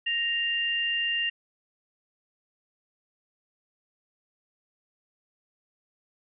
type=tone pair together; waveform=sine; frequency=1866.2 / 2794 Hz; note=A#6 / F7; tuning=+1 / 0 cents; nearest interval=perfect fifth; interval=699 cents; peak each=-30 / -26 dBFS; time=0.06-1.3 s; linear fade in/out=10 ms; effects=none